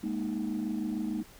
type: chord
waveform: sine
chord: Ab suspended second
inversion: none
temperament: equal with one note detuned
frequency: 207.7 / 234.3 / 311.1 Hz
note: Ab3 / Bb3 / Eb4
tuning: 0 / +9 / 0 cents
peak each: -33 dBFS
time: 0.03-1.23 s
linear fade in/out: 10 ms
effects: tanh soft clip ceiling -25 dBFS + pink hiss -54 dBFS RMS until 1.39 s